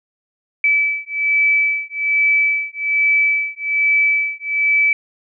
sine beating tone pair, 2304 / 2305.2 Hz, D7 / D7, -34 / -33 cents, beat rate 1.2 Hz, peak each -17 dBFS, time 0.64-4.93 s, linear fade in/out 2 ms, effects none

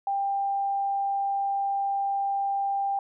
sine tone, 793 Hz, G5, 20 cents sharp, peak -24 dBFS, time 0.07-2.99 s, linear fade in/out 2 ms, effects none

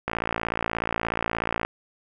click train, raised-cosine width 0.5 ms, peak -10 dBFS, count 90, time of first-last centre 0.08-1.65 s, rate 56.7 Hz, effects none

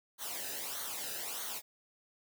white noise with flanger, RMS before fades -40 dBFS, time 0.18-1.62 s, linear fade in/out 50 ms, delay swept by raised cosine 0.39 to 0.92 ms, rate 1.6 Hz, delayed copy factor -0.7, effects none

